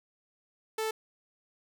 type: tone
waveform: sawtooth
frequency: 439.4 Hz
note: A4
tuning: 2 cents flat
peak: -26 dBFS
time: 0.78-0.91 s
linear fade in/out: 5 ms
effects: none